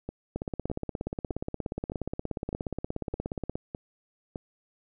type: two click trains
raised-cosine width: 2 ms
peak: -18 / -21 dBFS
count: 55 / 8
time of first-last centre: 0.36-3.555 / 0.09-4.358 s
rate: 16.9 / 1.64 Hz
effects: none